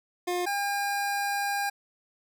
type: tone pair in turn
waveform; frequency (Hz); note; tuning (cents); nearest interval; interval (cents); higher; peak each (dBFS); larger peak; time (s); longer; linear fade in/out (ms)
25% pulse; 355.9 / 805.9; F4 / G5; +33 / +48; octave + major second; 1415; second; -23; neither; 0.27-0.46 / 0.46-1.7; second; 10
effects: none